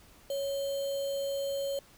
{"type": "tone with sample-and-hold", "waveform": "sine", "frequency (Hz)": 555, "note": "C#5", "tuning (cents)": 2, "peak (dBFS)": -30, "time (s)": [0.3, 1.79], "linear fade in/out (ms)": 2, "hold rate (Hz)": 3675, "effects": ["pink hiss -58 dBFS RMS until 1.97 s"]}